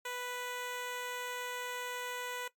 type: tone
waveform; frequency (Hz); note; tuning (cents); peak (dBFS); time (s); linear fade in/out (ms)
10% pulse; 493.9; B4; 0; -29; 0.05-2.48; 5
effects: noise-tail reverb RT60 0.1 s tail -17 dB re dry + MP3 96 kbps